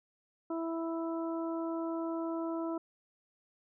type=harmonic tone; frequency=329.6 Hz; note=E4; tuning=in tune; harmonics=1 / 2 / 3 / 4; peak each=-34 / -40 / -44 / -46 dBFS; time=0.5-2.78 s; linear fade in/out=5 ms; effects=none